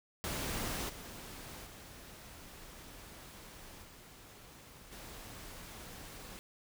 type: noise with level steps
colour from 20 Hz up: pink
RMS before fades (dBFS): -38 / -48 / -52 / -55 / -49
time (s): 0.24-6.39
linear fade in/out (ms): 0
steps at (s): 0.88 / 1.65 / 3.82 / 4.91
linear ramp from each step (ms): 20
effects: none